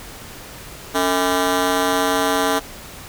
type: ring-modulated tone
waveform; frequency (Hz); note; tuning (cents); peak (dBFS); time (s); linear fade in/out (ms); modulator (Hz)
15% pulse; 364.4; F#4; -26; -7; 0.94-2.6; 20; 85.5
effects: pink hiss -37 dBFS RMS until 3.08 s

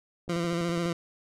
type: click train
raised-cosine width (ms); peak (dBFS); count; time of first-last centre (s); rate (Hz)
2; -29; 8; 0.28-0.859; 12.1
type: tone with vibrato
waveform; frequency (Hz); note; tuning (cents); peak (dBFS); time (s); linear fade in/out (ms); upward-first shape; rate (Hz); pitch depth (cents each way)
20% pulse; 170.8; F3; -38; -22; 0.29-0.93; 5; square; 14; 27
effects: low-pass 8000 Hz 12 dB/octave

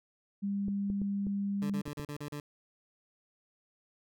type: tone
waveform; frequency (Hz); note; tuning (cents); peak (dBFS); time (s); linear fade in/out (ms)
sine; 200; G3; +35; -30; 0.42-1.82; 20
type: clicks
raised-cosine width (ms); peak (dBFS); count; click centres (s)
3; -28; 6; 0.683 / 0.901 / 1.017 / 1.268 / 1.879 / 1.997
type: tone bursts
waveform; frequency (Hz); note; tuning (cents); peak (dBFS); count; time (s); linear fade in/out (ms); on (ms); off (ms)
20% pulse; 146.5; D3; -4; -33; 7; 1.62-2.4; 2; 78; 39
effects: none

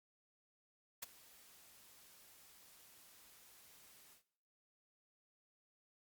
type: noise with ADSR envelope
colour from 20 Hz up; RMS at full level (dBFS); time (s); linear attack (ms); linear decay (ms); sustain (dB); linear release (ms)
white; -43; 1.02-4.23; 9; 19; -20; 110
effects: noise-tail reverb RT60 0.7 s tail -19 dB re dry + Opus 48 kbps

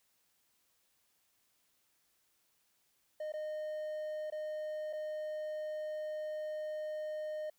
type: tone with dropouts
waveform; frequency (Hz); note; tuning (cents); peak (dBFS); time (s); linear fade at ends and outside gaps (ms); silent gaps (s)
triangle; 614; D#5; -23; -35; 3.2-7.5; 5; 3.322-3.337 / 4.302-4.322 / 4.929-4.932
effects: white hiss -75 dBFS RMS until 7.58 s

